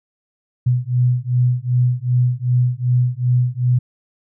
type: beating tone pair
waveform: sine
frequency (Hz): 122.9 / 125.5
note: B2 / B2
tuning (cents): -8 / +28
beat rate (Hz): 2.6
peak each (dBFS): -17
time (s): 0.66-3.79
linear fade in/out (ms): 10
effects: none